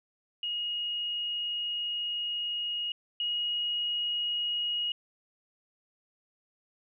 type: tone pair in turn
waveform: sine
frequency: 2877 / 2888 Hz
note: F#7 / F#7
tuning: -49 / -43 cents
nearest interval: unison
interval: 6 cents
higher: second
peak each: -30 / -28 dBFS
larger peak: second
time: 0.43-2.92 / 3.2-4.92 s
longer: first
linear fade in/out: 2 ms
effects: none